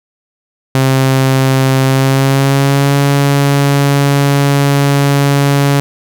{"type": "tone with pitch glide", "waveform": "sawtooth", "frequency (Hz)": [133.1, 140.77], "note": ["C3", "C#3"], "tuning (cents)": [30, 27], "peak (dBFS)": -4, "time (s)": [0.75, 5.8], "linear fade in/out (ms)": 0, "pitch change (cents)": 97, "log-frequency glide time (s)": [1.85, 2.97], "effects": []}